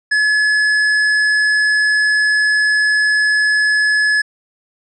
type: tone with hard clipping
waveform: sine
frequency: 1706 Hz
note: G#6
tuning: 46 cents sharp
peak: -13 dBFS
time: 0.11-4.22 s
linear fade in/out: 10 ms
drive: 8 dB
effects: resampled to 22050 Hz